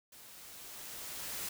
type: noise with level ramp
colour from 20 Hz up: white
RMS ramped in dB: -55 to -39 dBFS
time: 0.12-1.49 s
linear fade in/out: 5 ms
effects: none